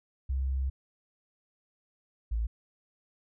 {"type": "tone pair in turn", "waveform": "sine", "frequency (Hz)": [66.4, 55.84], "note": ["C2", "A1"], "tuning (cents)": [26, 26], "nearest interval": "minor third", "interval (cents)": 300, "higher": "first", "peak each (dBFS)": -27, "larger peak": "neither", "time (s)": [[0.29, 0.7], [2.31, 2.47]], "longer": "first", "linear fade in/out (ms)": 10, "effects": []}